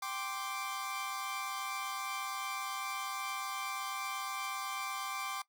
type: chord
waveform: sawtooth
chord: G suspended fourth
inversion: none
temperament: equal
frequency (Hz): 784 / 1046.5 / 1174.7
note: G5 / C6 / D6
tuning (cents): 0 / 0 / 0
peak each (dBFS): -40 / -39 / -36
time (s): 0.02-5.42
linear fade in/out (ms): 5
effects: noise-tail reverb RT60 0.1 s tail -18 dB re dry